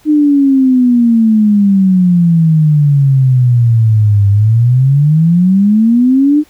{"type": "exponential two-way sweep", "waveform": "sine", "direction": "down then up", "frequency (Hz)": [306.7, 99.3, 306.7], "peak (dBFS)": -5, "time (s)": [0.05, 6.44], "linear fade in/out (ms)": 50, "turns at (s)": 4.29, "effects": ["pink hiss -47 dBFS RMS until 6.49 s"]}